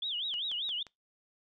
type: tone with vibrato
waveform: sine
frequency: 3322 Hz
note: G#7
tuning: in tune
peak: -32 dBFS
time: 0.02-0.83 s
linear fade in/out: 5 ms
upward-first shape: sine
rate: 5.1 Hz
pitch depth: 260 cents each way
type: click train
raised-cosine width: 0.2 ms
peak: -31 dBFS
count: 4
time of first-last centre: 0.34-0.867 s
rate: 5.69 Hz
effects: noise-tail reverb RT60 0.2 s tail -24 dB re dry